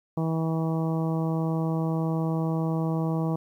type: harmonic tone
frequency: 161.7 Hz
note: E3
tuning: 33 cents flat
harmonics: 1 / 2 / 3 / 4 / 5 / 6 / 7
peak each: -25 / -31 / -35 / -37 / -39 / -41 / -42 dBFS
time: 0.17-3.36 s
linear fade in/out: 5 ms
effects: 10-bit